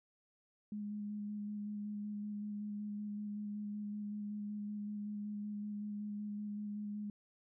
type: tone with vibrato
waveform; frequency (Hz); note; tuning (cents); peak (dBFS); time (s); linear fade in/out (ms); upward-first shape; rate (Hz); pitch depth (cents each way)
sine; 207.7; G#3; 0; -39; 0.72-7.1; 2; square; 5.3; 12
effects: none